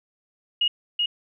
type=tone with echo; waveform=sine; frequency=2875 Hz; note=F7; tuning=50 cents sharp; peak=-18 dBFS; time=0.61-0.68 s; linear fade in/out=5 ms; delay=380 ms; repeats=1; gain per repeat=-2 dB; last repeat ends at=1.06 s; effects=none

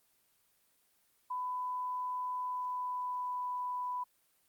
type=tone with pitch glide; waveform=sine; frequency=1000 to 993.1 Hz; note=B5 to B5; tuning=+21 to +9 cents; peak=-34 dBFS; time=1.3-4.04 s; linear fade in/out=10 ms; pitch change=-12 cents; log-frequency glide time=2.4-3.49 s; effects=white hiss -72 dBFS RMS until 4.48 s + Opus 24 kbps

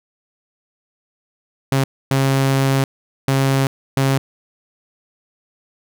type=tone bursts at uneven times; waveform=sawtooth; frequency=135.4 Hz; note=C#3; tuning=40 cents flat; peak=-10 dBFS; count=4; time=1.72-1.84 / 2.11-2.84 / 3.28-3.67 / 3.97-4.18 s; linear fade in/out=2 ms; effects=none

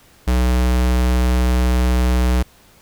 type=tone; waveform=square; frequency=62 Hz; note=B1; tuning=7 cents sharp; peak=-14 dBFS; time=0.27-2.43 s; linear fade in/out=10 ms; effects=pink hiss -50 dBFS RMS until 2.81 s

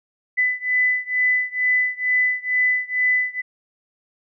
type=beating tone pair; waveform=sine; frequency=2000 / 2002.2 Hz; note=B6 / B6; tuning=+21 / +23 cents; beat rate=2.2 Hz; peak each=-20 / -21 dBFS; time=0.37-3.42 s; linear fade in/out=20 ms; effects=none

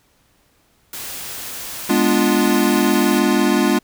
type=noise; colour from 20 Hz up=white; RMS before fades=-30 dBFS; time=0.93-3.19 s; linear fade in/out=2 ms
type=chord; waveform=square; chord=G# diminished seventh; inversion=none; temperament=equal with one note detuned; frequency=207.7 / 246.9 / 292.8 / 349.2 Hz; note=G#3 / B3 / D4 / F4; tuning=0 / 0 / -5 / 0 cents; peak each=-20 dBFS; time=1.89-3.79 s; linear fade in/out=10 ms
effects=pink hiss -59 dBFS RMS until 3.83 s

